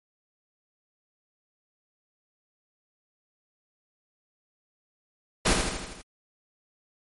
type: noise with echo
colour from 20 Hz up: pink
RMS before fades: -21 dBFS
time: 5.45-5.54 s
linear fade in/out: 10 ms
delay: 80 ms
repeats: 6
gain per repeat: -4 dB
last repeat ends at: 6.02 s
effects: MP3 48 kbps